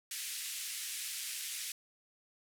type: band-pass noise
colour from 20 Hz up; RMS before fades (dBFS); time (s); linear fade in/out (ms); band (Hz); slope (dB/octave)
white; -41; 0.11-1.72; 2; 1900 to 12000; 24
effects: none